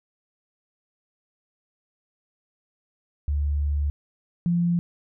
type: tone pair in turn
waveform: sine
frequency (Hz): 72.6 / 172.67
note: D2 / F3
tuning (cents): -19 / -19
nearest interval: octave + minor third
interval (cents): 1500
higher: second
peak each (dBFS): -21 / -19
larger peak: second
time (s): 3.28-3.9 / 4.46-4.79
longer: first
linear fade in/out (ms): 0
effects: none